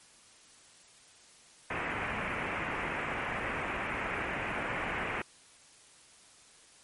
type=low-pass noise; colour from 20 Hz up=white; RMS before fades=-35 dBFS; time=1.7-5.22 s; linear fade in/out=5 ms; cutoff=2500 Hz; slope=48 dB/octave; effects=white hiss -58 dBFS RMS until 6.83 s + MP3 48 kbps